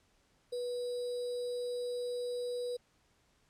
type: tone with sample-and-hold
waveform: sine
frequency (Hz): 489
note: B4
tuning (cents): -17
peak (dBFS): -34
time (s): 0.52-2.77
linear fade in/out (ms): 10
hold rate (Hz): 4410
effects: pink hiss -71 dBFS RMS until 3.49 s + low-pass 9000 Hz 12 dB/octave